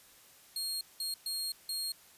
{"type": "tone bursts at uneven times", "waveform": "sawtooth", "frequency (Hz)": 4254, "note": "C8", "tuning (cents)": 28, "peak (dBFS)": -31, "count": 4, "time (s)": [[0.56, 0.81], [1, 1.14], [1.26, 1.52], [1.69, 1.92]], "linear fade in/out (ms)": 2, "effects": ["white hiss -59 dBFS RMS until 2.17 s", "resampled to 32000 Hz"]}